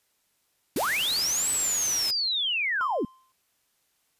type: noise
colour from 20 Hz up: white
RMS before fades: -33 dBFS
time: 0.76-2.11 s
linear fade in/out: 5 ms
type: linear two-way sweep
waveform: sine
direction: up then down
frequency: 188.3 to 8080 to 188.3 Hz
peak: -24 dBFS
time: 0.76-3.05 s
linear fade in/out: 2 ms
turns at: 1.5 s
type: tone with exponential decay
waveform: triangle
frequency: 1043 Hz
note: C6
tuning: 6 cents flat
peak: -26 dBFS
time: 2.81-3.32 s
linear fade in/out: 0 ms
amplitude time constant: 110 ms
effects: white hiss -71 dBFS RMS until 4.19 s + resampled to 32000 Hz